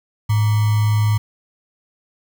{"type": "tone with sample-and-hold", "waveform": "sine", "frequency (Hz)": 106.6, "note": "G#2", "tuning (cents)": 46, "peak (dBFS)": -13, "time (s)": [0.29, 1.18], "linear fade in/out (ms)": 10, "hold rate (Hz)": 1050, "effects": []}